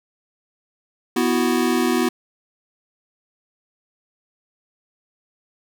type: chord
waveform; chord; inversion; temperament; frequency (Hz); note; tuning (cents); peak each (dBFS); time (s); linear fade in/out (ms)
square; B suspended fourth; none; equal; 246.9 / 329.6 / 370; B3 / E4 / F#4; 0 / 0 / 0; -21 / -23 / -23; 1.16-2.09; 5
effects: none